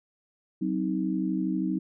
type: chord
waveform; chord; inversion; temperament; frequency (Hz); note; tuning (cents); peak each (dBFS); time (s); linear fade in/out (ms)
sine; C diminished; second; just; 188.37 / 261.6 / 314; Gb3 / C4 / Eb4; +31 / 0 / +16; -29 / -31 / -29; 0.61-1.79; 10
effects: none